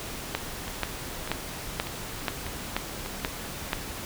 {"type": "two click trains", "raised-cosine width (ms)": 0.3, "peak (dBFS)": [-19, -9], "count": [5, 8], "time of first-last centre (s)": [[0.68, 3.061], [0.35, 3.732]], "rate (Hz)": [1.68, 2.07], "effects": ["pink hiss -37 dBFS RMS until 4.05 s"]}